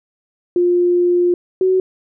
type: tone pair in turn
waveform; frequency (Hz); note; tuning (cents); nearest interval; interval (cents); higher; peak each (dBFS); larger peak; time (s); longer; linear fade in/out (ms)
sine; 353 / 373.9; F4 / F#4; +19 / +18; minor second; 99; second; -11; neither; 0.56-1.34 / 1.61-1.8; first; 2
effects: none